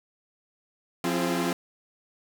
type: tone cluster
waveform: sawtooth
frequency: 176.4 / 263.3 / 340.4 / 417.9 Hz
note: F3 / C4 / F4 / G#4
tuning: +18 / +11 / -44 / +11 cents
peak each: -26 / -25 / -26 / -31 dBFS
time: 1.04-1.53 s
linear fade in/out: 2 ms
effects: none